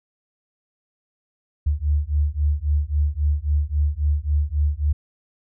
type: beating tone pair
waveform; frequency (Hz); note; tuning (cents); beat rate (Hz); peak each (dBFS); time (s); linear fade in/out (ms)
sine; 72.1 / 75.8; D2 / D#2; -31 / -45; 3.7; -21 / -21; 1.66-4.93; 10
effects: none